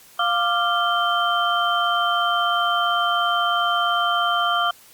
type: tone cluster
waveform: sine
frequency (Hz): 700 / 1182 / 1387 / 3116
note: F5 / D6 / F6 / G7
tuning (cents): +4 / +11 / -12 / -11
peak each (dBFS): -24 / -22 / -23 / -25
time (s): 0.19-4.71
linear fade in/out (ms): 5
effects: white hiss -49 dBFS RMS until 4.93 s + Opus 48 kbps